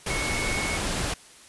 sine tone in noise, 2201 Hz, C#7, 13 cents flat, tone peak -30 dBFS, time 0.1-0.77 s, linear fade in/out 5 ms, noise pink, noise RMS -28 dBFS, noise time 0.06-1.14 s, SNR -5 dB, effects white hiss -50 dBFS RMS until 1.48 s + resampled to 24000 Hz

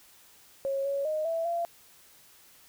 sine tone with pitch steps, 547 / 557 / 619 / 660 / 683 Hz, C#5 / C#5 / D#5 / E5 / F5, -23 / +8 / -9 / +2 / -39 cents, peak -27 dBFS, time 0.65-1.65 s, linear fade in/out 0 ms, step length 200 ms, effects white hiss -57 dBFS RMS until 2.68 s

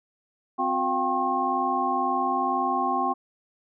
sine tone cluster, 260.7 / 361.7 / 699 / 781 / 1078 Hz, C4 / F#4 / F5 / G5 / C#6, -6 / -39 / +1 / -7 / -49 cents, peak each -31 / -33 / -33 / -26 / -26 dBFS, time 0.58-3.14 s, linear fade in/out 20 ms, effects none

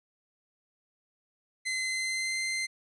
sawtooth tone with pitch glide, 2055 to 2078 Hz, C7 to C7, -32 to -12 cents, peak -26 dBFS, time 1.65-2.67 s, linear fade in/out 20 ms, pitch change +20 cents, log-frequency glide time 1.81-2.4 s, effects resampled to 24000 Hz

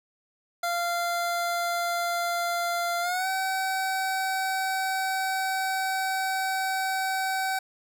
25% pulse tone with pitch glide, 692 to 763.4 Hz, F5 to G5, -16 to -46 cents, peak -22 dBFS, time 0.63-7.59 s, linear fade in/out 5 ms, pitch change +170 cents, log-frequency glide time 3.01-3.27 s, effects none

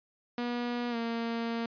sawtooth tone with pitch glide, 241.4 to 231.2 Hz, B3 to A#3, -39 to -14 cents, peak -27 dBFS, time 0.38-1.66 s, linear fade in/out 2 ms, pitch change -75 cents, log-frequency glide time 0.9-0.96 s, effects resampled to 11025 Hz

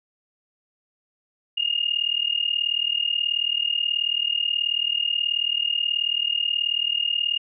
sine tone with amplitude modulation, 2838 Hz, F7, 27 cents sharp, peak -17 dBFS, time 1.57-7.38 s, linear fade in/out 10 ms, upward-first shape sine, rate 38.5 Hz, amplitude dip 90%, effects none

